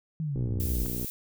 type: linear sweep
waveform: sine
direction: down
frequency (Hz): 162.9 to 43.85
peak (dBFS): -28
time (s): 0.2-0.86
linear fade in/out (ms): 0
type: click train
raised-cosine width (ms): 3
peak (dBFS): -22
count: 43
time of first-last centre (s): 0.36-1.046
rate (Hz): 61.2
type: noise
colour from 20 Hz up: violet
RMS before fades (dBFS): -36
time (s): 0.6-1.1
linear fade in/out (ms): 0
effects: none